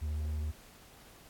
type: tone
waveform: triangle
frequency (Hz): 76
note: D#2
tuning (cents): -40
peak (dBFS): -30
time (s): 0.01-0.52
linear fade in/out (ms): 20
effects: pink hiss -57 dBFS RMS until 1.29 s + AAC 64 kbps